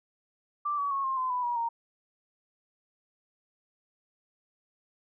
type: tone with pitch steps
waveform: sine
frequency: 1174.7 / 1136 / 1098.6 / 1062.4 / 1027.4 / 993.5 / 960.8 / 929.1 Hz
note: D6 / C#6 / C#6 / C6 / C6 / B5 / B5 / A#5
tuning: 0 / +42 / -16 / +26 / -32 / +10 / -48 / -6 cents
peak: -27 dBFS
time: 0.65-1.69 s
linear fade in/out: 10 ms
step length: 130 ms
effects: none